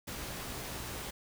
pink noise with comb filter, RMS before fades -41 dBFS, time 0.07-1.11 s, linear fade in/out 10 ms, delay 16 ms, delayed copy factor +0.5, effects none

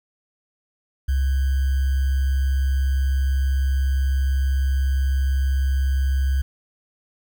sine tone with sample-and-hold, 67 Hz, C2, 42 cents sharp, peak -17 dBFS, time 1.08-6.42 s, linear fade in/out 10 ms, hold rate 1575 Hz, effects none

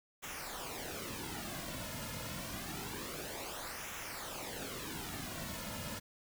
pink noise with flanger, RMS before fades -43 dBFS, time 0.22-6 s, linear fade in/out 20 ms, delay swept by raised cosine 0.22 to 2.62 ms, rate 0.27 Hz, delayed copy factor -0.65, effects none

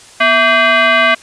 sine tone with frequency modulation, 246.9 Hz, B3, in tune, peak -7 dBFS, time 0.2-1.15 s, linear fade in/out 10 ms, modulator 906 Hz, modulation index 2.7, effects white hiss -39 dBFS RMS until 1.22 s + resampled to 22050 Hz

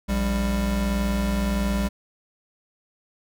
square tone pair together, 58.98 / 198.4 Hz, A#1 / G3, +21 / +21 cents, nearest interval octave + major sixth, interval 2100 cents, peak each -25 dBFS, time 0.08-1.89 s, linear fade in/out 20 ms, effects none

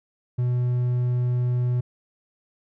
triangle tone with hard clipping, 123.47 Hz, B2, in tune, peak -21 dBFS, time 0.38-1.81 s, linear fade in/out 10 ms, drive 6 dB, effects none

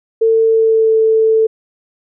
sine tone with pitch glide, 449.1 to 442.7 Hz, A4 to A4, +35 to +11 cents, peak -8 dBFS, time 0.21-1.47 s, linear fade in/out 10 ms, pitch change -24 cents, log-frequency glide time 0.4-0.96 s, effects none

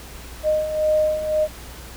sine beating tone pair, 615 / 616.9 Hz, D#5 / D#5, -20 / -15 cents, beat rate 1.9 Hz, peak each -24 / -18 dBFS, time 0.43-1.48 s, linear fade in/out 50 ms, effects added 60 Hz sine -39 dBFS peak until 1.96 s + pink hiss -40 dBFS RMS until 1.96 s

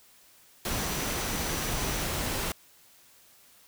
sine tone in noise, 5920 Hz, F#8, in tune, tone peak -42 dBFS, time 0.71-2.03 s, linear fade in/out 2 ms, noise pink, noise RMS -31 dBFS, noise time 0.65-2.52 s, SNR -14 dB, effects white hiss -58 dBFS RMS until 3.67 s

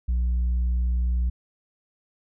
sine tone with tanh clipping, 60.7 Hz, B1, 29 cents flat, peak -21 dBFS, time 0.08-1.3 s, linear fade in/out 10 ms, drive 2 dB, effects none

